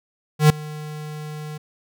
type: tone with ADSR envelope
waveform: square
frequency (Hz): 152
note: D#3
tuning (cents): -40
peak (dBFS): -8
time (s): 0.39-1.58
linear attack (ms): 110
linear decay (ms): 3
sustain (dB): -23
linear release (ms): 10
effects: none